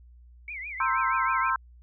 sine tone with vibrato, 2217 Hz, C#7, in tune, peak -34 dBFS, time 0.48-1.5 s, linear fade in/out 2 ms, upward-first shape triangle, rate 6.3 Hz, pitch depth 210 cents each way
sine chord, C dominant seventh, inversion third, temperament equal, 932.3 / 1046.5 / 1318.5 / 1568 Hz, Bb5 / C6 / E6 / G6, 0 / 0 / 0 / 0 cents, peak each -32 / -26 / -28 / -30 dBFS, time 0.8-1.56 s, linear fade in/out 2 ms
effects added 60 Hz sine -49 dBFS peak until 1.82 s

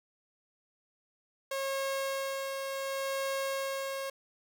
sawtooth tone with tremolo, 543 Hz, C#5, 36 cents flat, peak -27 dBFS, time 1.51-4.1 s, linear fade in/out 5 ms, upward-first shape sine, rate 0.69 Hz, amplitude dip 35%, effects 9-bit

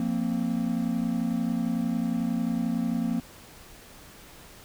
triangle chord, F suspended fourth, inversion none, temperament equal with one note detuned, 174.61 / 230.5 / 261.6 Hz, F3 / Bb3 / C4, 0 / -19 / 0 cents, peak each -29 / -25 / -29 dBFS, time 0-3.2 s, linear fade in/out 2 ms, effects pink hiss -49 dBFS RMS until 4.64 s

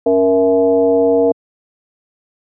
sine tone with frequency modulation, 469.1 Hz, A#4, 11 cents sharp, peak -9 dBFS, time 0.06-1.32 s, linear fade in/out 5 ms, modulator 191 Hz, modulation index 0.95, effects high-pass 150 Hz 12 dB/octave

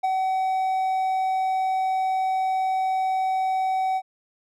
triangle tone with ADSR envelope, 757 Hz, F#5, 39 cents sharp, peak -16 dBFS, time 0.03-4.02 s, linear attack 15 ms, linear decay 17 ms, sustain -3 dB, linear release 54 ms, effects none

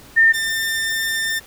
sine / sawtooth tone pair in turn, 1810 / 1797.5 Hz, A6 / A6, +48 / +36 cents, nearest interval unison, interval 12 cents, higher first, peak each -9 / -16 dBFS, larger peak first, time 0.16-0.33 / 0.33-1.4 s, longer second, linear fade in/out 20 ms, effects pink hiss -44 dBFS RMS until 1.46 s

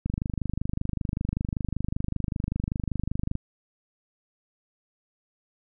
click train, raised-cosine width 5 ms, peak -15 dBFS, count 84, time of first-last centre 0.06-3.354 s, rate 25.2 Hz, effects none

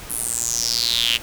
square tone with high-pass filter sweep, 58.9 Hz, A#1, 19 cents sharp, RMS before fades -22 dBFS, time 0.09-1.18 s, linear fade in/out 20 ms, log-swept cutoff 11000 to 2800 Hz, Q 6.2, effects pink hiss -37 dBFS RMS until 1.22 s

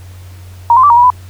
sine tone with pitch steps, 941 / 1034 / 1162 / 942 / 969 / 998 Hz, A#5 / C6 / D6 / A#5 / B5 / B5, +16 / -21 / -19 / +18 / -33 / +18 cents, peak -3 dBFS, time 0.7-1.102 s, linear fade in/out 2 ms, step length 67 ms, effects added 91 Hz sine -30 dBFS peak until 1.29 s + pink hiss -43 dBFS RMS until 1.29 s

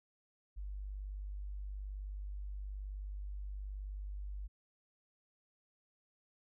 sine tone, 49.46 Hz, G1, 16 cents sharp, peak -40 dBFS, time 0.56-4.48 s, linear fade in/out 20 ms, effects none

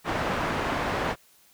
white low-pass noise, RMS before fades -28 dBFS, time 0.04-1.16 s, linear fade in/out 50 ms, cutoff 1300 Hz, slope 12 dB/octave, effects white hiss -59 dBFS RMS until 1.53 s

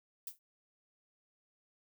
violet noise with exponential decay, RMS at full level -38 dBFS, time 0.27-0.39 s, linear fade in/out 2 ms, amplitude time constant 24 ms, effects none

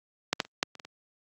clicks, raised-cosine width 0.2 ms, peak -6 / -7 / -28 / -6 / -27 / -25 / -26 dBFS, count 7, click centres 0.33 / 0.402 / 0.45 / 0.629 / 0.753 / 0.798 / 0.85 s, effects high-pass 150 Hz 12 dB/octave + Opus 48 kbps

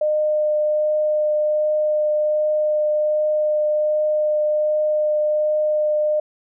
sine tone with vibrato, 607 Hz, D#5, 43 cents flat, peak -16 dBFS, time 0.01-6.2 s, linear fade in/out 5 ms, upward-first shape triangle, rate 1.3 Hz, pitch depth 9 cents each way, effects none

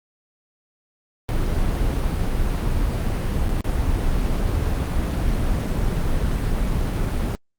brown noise with dropouts, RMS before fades -21 dBFS, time 1.29-7.35 s, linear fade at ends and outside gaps 0 ms, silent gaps 3.484-3.492 / 3.607-3.644 s, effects Opus 32 kbps

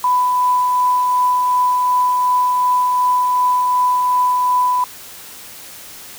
sine tone with tremolo, 996 Hz, B5, 14 cents sharp, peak -11 dBFS, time 0.04-4.84 s, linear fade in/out 2 ms, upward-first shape triangle, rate 2.7 Hz, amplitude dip 25%, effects white hiss -36 dBFS RMS until 6.18 s

